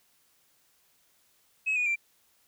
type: tone with pitch steps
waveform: sine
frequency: 2567 / 2461 / 2359 Hz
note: E7 / D#7 / D7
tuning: -47 / -20 / +7 cents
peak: -23 dBFS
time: 1.66-1.96 s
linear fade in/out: 20 ms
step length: 100 ms
effects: tanh soft clip ceiling -22 dBFS + white hiss -67 dBFS RMS until 2.47 s